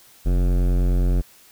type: tone with hard clipping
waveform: sine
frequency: 44.87 Hz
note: F1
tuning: 48 cents sharp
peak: -18 dBFS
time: 0.25-1.22 s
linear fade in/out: 20 ms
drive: 17 dB
effects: white hiss -51 dBFS RMS until 1.51 s